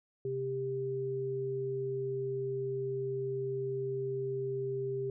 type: tone pair together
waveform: sine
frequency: 132.2 / 396.2 Hz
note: C3 / G4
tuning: +18 / +18 cents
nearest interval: octave + perfect fifth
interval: 1900 cents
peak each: -39 / -33 dBFS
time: 0.25-5.1 s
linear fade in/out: 2 ms
effects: none